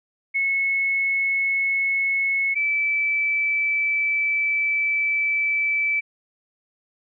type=tone pair in turn; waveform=sine; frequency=2192 / 2314 Hz; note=C#7 / D7; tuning=-20 / -26 cents; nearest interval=minor second; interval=94 cents; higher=second; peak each=-19 dBFS; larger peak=neither; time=0.34-2.55 / 2.55-6.01 s; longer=second; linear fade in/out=20 ms; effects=none